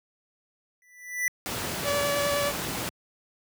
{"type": "tone with exponential growth", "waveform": "square", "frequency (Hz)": 1979, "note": "B6", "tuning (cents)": 3, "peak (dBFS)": -22, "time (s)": [0.82, 1.28], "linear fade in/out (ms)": 1, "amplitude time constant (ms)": 100}
{"type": "noise", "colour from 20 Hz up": "pink", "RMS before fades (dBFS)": -31, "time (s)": [1.46, 2.89], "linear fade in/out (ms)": 0}
{"type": "tone with vibrato", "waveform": "sawtooth", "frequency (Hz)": 574, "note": "D5", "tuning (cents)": -40, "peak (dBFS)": -21, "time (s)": [1.83, 2.53], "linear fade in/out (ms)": 50, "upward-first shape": "sine", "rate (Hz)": 9.6, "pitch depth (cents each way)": 11}
{"effects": ["high-pass 100 Hz 12 dB/octave"]}